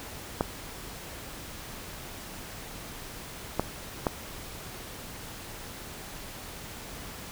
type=clicks; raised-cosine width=1 ms; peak=-10 dBFS; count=3; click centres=0.409 / 3.596 / 4.068 s; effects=pink hiss -42 dBFS RMS until 7.31 s

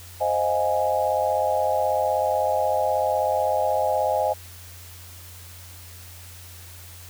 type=chord; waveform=sine; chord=F minor seventh; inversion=second; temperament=equal; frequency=523.3 / 622.3 / 698.5 / 830.6 Hz; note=C5 / Eb5 / F5 / Ab5; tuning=0 / 0 / 0 / 0 cents; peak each=-26 / -24 / -28 / -24 dBFS; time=0.2-4.34 s; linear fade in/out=20 ms; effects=added 88 Hz sine -43 dBFS peak until 7.09 s + white hiss -45 dBFS RMS until 7.09 s

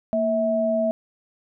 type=tone pair together; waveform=sine; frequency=230.3 / 650 Hz; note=A#3 / E5; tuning=-21 / -24 cents; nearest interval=octave + tritone; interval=1797 cents; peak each=-25 / -20 dBFS; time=0.13-0.91 s; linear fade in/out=0 ms; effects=none

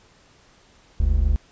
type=tone pair together; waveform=triangle; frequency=45.66 / 71.8 Hz; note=F#1 / D2; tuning=-22 / -39 cents; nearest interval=minor sixth; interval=783 cents; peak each=-17 dBFS; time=1-1.36 s; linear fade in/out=0 ms; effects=pink hiss -55 dBFS RMS until 1.51 s + resampled to 16000 Hz

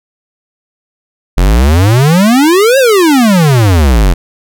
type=exponential two-way sweep; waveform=square; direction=up then down; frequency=41.2 to 557 to 41.2 Hz; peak=-5 dBFS; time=1.37-4.14 s; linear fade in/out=10 ms; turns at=2.78 s; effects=none

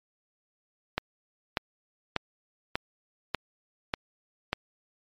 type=click train; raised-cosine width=0.3 ms; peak=-10 dBFS; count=7; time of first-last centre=0.98-4.53 s; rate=1.69 Hz; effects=MP3 64 kbps

